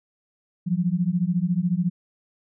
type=beating tone pair; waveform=sine; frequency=170 / 184 Hz; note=F3 / F#3; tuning=-46 / -9 cents; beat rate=14 Hz; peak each=-23 / -23 dBFS; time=0.66-1.9 s; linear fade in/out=20 ms; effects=none